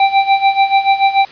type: tone with tremolo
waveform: square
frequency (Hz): 784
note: G5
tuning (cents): 0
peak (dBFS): -7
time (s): 0-1.25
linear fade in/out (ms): 2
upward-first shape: sine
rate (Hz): 6.9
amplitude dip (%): 80
effects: white hiss -37 dBFS RMS until 1.31 s + resampled to 11025 Hz